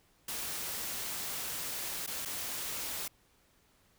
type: noise with dropouts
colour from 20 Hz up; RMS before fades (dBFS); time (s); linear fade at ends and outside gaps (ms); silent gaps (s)
white; -38; 0.28-3.08; 5; 2.064-2.074 / 2.252-2.256
effects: pink hiss -68 dBFS RMS until 3.98 s